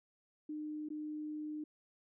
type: tone with dropouts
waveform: sine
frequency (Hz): 303.6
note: D#4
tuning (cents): -42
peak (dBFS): -39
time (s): 0.49-1.64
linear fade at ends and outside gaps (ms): 5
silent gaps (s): 0.888-0.902
effects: none